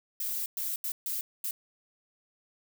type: noise bursts at uneven times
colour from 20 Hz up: violet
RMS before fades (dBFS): -33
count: 5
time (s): 0.2-0.46 / 0.57-0.76 / 0.84-0.92 / 1.06-1.21 / 1.44-1.51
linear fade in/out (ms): 2
effects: none